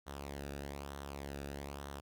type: tone with flanger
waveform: sawtooth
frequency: 70.4 Hz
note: C#2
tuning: 27 cents sharp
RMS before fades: -45 dBFS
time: 0.06-2.01 s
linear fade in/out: 20 ms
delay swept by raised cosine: 0.41 to 0.96 ms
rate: 1.1 Hz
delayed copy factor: -0.6
effects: none